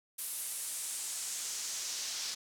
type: noise with band-pass filter sweep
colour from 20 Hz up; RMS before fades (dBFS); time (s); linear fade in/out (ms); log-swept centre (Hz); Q
pink; -39; 0.18-2.35; 10; 11000 to 5300; 1.8
effects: none